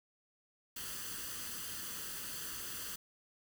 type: noise with comb filter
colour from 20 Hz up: white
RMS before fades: -43 dBFS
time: 0.76-2.96 s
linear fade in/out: 5 ms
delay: 0.65 ms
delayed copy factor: +0.65
effects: none